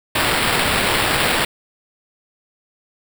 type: noise with sample-and-hold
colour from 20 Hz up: violet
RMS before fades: -18 dBFS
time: 0.15-1.45 s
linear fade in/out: 5 ms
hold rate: 6300 Hz
effects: none